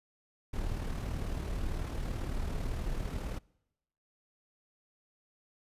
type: noise with amplitude modulation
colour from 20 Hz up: brown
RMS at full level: -33 dBFS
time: 0.53-3.39 s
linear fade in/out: 10 ms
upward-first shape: sine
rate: 38.1 Hz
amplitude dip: 45%
effects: noise-tail reverb RT60 0.9 s tail -25 dB re dry + resampled to 32000 Hz